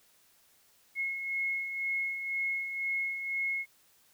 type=beating tone pair; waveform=sine; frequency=2168 / 2170 Hz; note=C#7 / C#7; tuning=-39 / -37 cents; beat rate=2 Hz; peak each=-40 / -31 dBFS; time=0.95-3.66 s; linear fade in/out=50 ms; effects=white hiss -65 dBFS RMS until 4.13 s